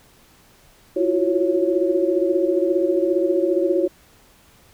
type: tone cluster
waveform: sine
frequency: 331.6 / 353.8 / 368.7 / 554 Hz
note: E4 / F4 / F#4 / C#5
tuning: +10 / +23 / -6 / -1 cents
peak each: -22 dBFS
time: 0.96-3.88 s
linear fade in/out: 10 ms
effects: pink hiss -53 dBFS RMS until 4.73 s